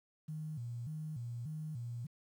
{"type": "tone with vibrato", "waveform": "sine", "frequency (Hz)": 135.8, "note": "C#3", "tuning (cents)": -35, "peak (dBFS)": -39, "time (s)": [0.28, 2.07], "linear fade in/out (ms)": 10, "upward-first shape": "square", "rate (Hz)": 1.7, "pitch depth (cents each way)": 230, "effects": ["11-bit"]}